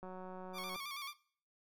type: click train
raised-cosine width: 1 ms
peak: -35 dBFS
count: 136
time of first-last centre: 0.03-0.76 s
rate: 185 Hz
type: tone with vibrato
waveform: 15% pulse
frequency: 1142 Hz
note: D6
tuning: 49 cents flat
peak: -36 dBFS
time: 0.53-1.14 s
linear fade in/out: 50 ms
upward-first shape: square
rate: 9.2 Hz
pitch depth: 61 cents each way
effects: noise-tail reverb RT60 0.5 s tail -20 dB re dry